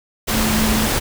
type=tone in noise; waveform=sine; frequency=218.3 Hz; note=A3; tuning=13 cents flat; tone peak=-19 dBFS; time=0.3-0.88 s; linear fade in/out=20 ms; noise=pink; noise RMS=-19 dBFS; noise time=0.27-1 s; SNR=-3 dB; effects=none